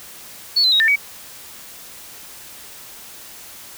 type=tone with pitch steps; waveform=sine; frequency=4415 / 4053 / 3796 / 1790 / 2265 Hz; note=C#8 / B7 / A#7 / A6 / C#7; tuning=-8 / +44 / +31 / +29 / +37 cents; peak=-12 dBFS; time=0.56-0.96 s; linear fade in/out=10 ms; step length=80 ms; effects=white hiss -39 dBFS RMS until 3.77 s